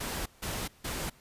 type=noise bursts; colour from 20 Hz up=pink; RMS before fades=-35 dBFS; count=3; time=0-1.1 s; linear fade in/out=10 ms; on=260 ms; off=160 ms; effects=pink hiss -60 dBFS RMS until 1.2 s + resampled to 32000 Hz